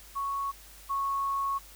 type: tone pair in turn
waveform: sine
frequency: 1109 / 1103 Hz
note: C#6 / C#6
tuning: 0 / -9 cents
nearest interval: unison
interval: 9 cents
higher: first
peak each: -29 / -27 dBFS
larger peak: second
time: 0.15-0.52 / 0.89-1.59 s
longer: second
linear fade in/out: 20 ms
effects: added 50 Hz sine -53 dBFS peak until 1.75 s + white hiss -52 dBFS RMS until 1.75 s